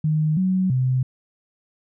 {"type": "tone with pitch steps", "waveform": "sine", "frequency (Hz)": [154.6, 186.7, 128.7], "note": ["D#3", "F#3", "C3"], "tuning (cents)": [-11, 16, -28], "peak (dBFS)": -17, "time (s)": [0.04, 1.03], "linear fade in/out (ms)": 5, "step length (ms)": 330, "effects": []}